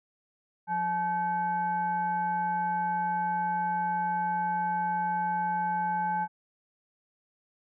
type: tone with frequency modulation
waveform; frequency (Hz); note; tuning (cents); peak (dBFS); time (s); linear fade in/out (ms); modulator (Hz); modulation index
sine; 859; A5; -42; -26; 0.67-6.28; 50; 682; 0.55
effects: none